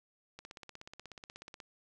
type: click train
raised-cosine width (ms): 0.2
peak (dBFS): -30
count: 21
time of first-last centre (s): 0.39-1.602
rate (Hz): 16.5
effects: none